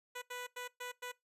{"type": "tone bursts at uneven times", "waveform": "10% pulse", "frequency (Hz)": 493.9, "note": "B4", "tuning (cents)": 0, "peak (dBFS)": -33, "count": 5, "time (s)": [[0.15, 0.22], [0.3, 0.47], [0.56, 0.68], [0.8, 0.92], [1.02, 1.12]], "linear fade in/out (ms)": 10, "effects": ["noise-tail reverb RT60 0.2 s tail -22 dB re dry", "resampled to 32000 Hz"]}